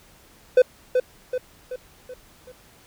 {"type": "tone with echo", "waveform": "triangle", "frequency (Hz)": 505, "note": "B4", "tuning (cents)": 39, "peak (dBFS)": -8, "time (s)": [0.57, 0.62], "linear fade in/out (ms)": 5, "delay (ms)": 380, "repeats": 5, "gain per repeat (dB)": -6, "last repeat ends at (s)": 2.52, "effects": ["pink hiss -53 dBFS RMS until 2.86 s"]}